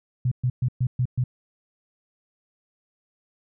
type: tone bursts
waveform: sine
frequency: 125.3 Hz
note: B2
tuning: 25 cents sharp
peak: -19 dBFS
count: 6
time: 0.25-1.24 s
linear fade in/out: 5 ms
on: 65 ms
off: 120 ms
effects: none